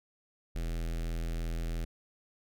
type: tone with notch filter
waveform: square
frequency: 41.49 Hz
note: E1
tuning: 12 cents sharp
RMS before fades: -34 dBFS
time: 0.55-1.85 s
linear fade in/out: 10 ms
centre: 980 Hz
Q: 1.5
effects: none